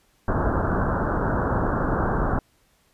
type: low-pass noise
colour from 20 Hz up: pink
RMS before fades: -23 dBFS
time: 0.28-2.39 s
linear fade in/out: 2 ms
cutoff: 1600 Hz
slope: 96 dB/octave
effects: pink hiss -63 dBFS RMS until 2.93 s + resampled to 32000 Hz